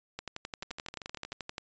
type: two click trains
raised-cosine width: 0.2 ms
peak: -20 / -24 dBFS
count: 17 / 10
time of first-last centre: 0.19-1.581 / 0.63-1.328 s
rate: 11.5 / 12.9 Hz
effects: resampled to 16000 Hz